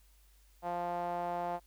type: tone with band-pass filter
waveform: sawtooth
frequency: 174.61 Hz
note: F3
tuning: in tune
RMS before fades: -36 dBFS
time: 0.62-1.6 s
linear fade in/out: 50 ms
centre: 760 Hz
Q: 4.2
effects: added 50 Hz sine -61 dBFS peak until 1.66 s + white hiss -69 dBFS RMS until 1.66 s